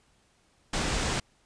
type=low-pass noise; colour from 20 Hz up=pink; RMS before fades=-29 dBFS; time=0.73-1.2 s; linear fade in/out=5 ms; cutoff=8900 Hz; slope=48 dB/octave; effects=pink hiss -66 dBFS RMS until 1.45 s + resampled to 22050 Hz